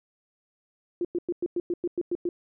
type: tone bursts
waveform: sine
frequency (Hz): 349.2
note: F4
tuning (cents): 0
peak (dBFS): -24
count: 10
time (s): 1.01-2.29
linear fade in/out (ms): 2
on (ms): 38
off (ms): 100
effects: none